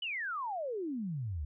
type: exponential sweep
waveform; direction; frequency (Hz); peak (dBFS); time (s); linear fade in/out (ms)
sine; down; 3049 to 67.9; -34; 0.02-1.45; 5
effects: none